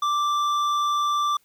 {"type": "tone with hard clipping", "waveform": "triangle", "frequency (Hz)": 1174.7, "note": "D6", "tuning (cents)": 0, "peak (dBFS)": -22, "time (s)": [0.02, 1.37], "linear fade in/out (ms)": 5, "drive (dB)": 12, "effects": ["white hiss -64 dBFS RMS until 1.44 s"]}